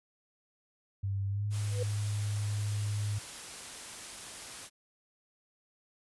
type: tone with pitch glide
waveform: sine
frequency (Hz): 98.5 to 103.88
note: G2 to G#2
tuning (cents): +9 to +1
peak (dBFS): -30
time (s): 1.03-3.19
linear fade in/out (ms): 10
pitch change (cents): +92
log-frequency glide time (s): 1.28-1.46
type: noise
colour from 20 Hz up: white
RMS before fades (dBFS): -44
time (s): 1.5-4.7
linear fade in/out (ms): 50
type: tone with exponential growth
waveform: sine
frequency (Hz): 493.9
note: B4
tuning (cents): 0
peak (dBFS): -30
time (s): 1.65-1.83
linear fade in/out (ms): 5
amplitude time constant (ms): 39
effects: resampled to 24000 Hz